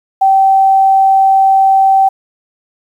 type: tone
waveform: sine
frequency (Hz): 774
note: G5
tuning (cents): -22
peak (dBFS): -5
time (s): 0.21-2.09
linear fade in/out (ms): 10
effects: 7-bit